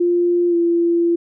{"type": "tone with pitch glide", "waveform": "sine", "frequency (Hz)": [349.2, 340.8], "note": ["F4", "F4"], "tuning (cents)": [0, -42], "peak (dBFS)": -13, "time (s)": [0, 1.16], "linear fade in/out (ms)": 10, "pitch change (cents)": -42, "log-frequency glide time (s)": [0.49, 0.55], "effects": []}